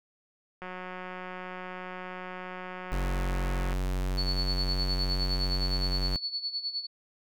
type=click train; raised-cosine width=0.5 ms; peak=-25 dBFS; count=570; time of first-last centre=0.62-3.729 s; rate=183 Hz
type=tone; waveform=square; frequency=46.33 Hz; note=F#1; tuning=3 cents sharp; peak=-28 dBFS; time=2.92-6.16 s; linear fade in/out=0 ms
type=tone with tremolo; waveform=sine; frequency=4435 Hz; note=C#8; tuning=in tune; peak=-28 dBFS; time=4.17-6.87 s; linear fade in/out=20 ms; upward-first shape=sine; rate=9.7 Hz; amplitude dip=75%
effects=none